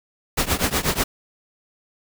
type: noise with tremolo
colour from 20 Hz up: pink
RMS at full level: -18 dBFS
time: 0.37-1.04 s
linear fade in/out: 10 ms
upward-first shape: triangle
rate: 8.2 Hz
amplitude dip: 95%
effects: none